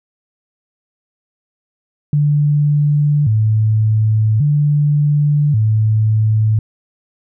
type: tone with vibrato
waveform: sine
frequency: 126.5 Hz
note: B2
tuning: 42 cents sharp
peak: -10 dBFS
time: 2.13-6.59 s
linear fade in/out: 2 ms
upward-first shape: square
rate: 0.44 Hz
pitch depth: 260 cents each way
effects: none